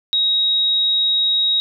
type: tone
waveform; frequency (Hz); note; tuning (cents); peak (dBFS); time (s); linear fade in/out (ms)
sine; 3794; A#7; +30; -14; 0.13-1.6; 0
effects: none